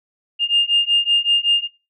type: beating tone pair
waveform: sine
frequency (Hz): 2816 / 2821.3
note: F7 / F7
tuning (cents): +14 / +17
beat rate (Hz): 5.3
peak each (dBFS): -16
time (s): 0.39-1.68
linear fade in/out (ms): 50
effects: noise-tail reverb RT60 0.3 s tail -22 dB re dry + tanh soft clip ceiling -6 dBFS